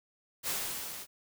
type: noise with level ramp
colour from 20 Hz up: white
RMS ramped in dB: -32 to -44 dBFS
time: 0.43-1.07 s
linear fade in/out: 50 ms
effects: none